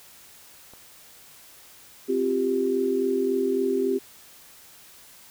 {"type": "click", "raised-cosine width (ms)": 1, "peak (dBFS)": -33, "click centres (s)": 0.736}
{"type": "chord", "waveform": "sine", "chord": "C suspended fourth", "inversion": "none", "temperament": "just", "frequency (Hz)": [261.6, 348.8, 392.4], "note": ["C4", "F4", "G4"], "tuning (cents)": [0, -2, 2], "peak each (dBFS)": [-27, -29, -23], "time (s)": [2.08, 3.99], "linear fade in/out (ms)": 20}
{"effects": ["white hiss -50 dBFS RMS until 5.3 s"]}